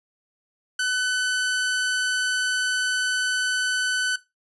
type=tone; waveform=sawtooth; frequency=1505 Hz; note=F#6; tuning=29 cents sharp; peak=-18 dBFS; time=0.79-4.16 s; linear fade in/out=5 ms; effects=noise-tail reverb RT60 0.2 s tail -17 dB re dry + resampled to 24000 Hz